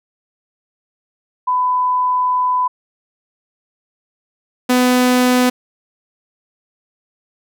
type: tone pair in turn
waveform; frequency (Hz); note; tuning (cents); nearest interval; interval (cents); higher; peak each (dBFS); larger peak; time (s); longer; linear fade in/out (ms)
sine / sawtooth; 1001 / 250.2; B5 / B3; +23 / +23; 2 octaves; 2400; first; -13 / -7; second; 1.47-2.68 / 4.69-5.5; first; 10
effects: none